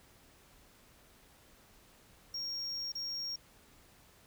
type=tone with dropouts; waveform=triangle; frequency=5570 Hz; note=F8; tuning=5 cents flat; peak=-35 dBFS; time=2.34-3.36 s; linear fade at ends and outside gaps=5 ms; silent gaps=2.921-2.952 s; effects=pink hiss -62 dBFS RMS until 4.26 s